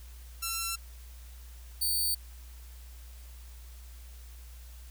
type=tone pair in turn; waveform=5% pulse; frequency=1349 / 4549 Hz; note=E6 / C#8; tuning=+40 / +44 cents; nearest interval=octave + major sixth; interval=2104 cents; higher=second; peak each=-20 dBFS; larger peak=neither; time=0.42-0.76 / 1.81-2.15 s; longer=neither; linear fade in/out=10 ms; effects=added 60 Hz sine -45 dBFS peak until 4.9 s + white hiss -57 dBFS RMS until 4.9 s